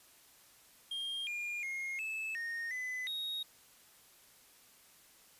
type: tone with pitch steps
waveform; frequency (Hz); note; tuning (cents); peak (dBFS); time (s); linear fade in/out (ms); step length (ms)
triangle; 3215 / 2414 / 2144 / 2614 / 1849 / 2010 / 3761; G7 / D7 / C7 / E7 / A#6 / B6 / A#7; +43 / +47 / +42 / -15 / -15 / +30 / +15; -35; 0.91-3.43; 5; 360
effects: white hiss -62 dBFS RMS until 5.39 s + resampled to 32000 Hz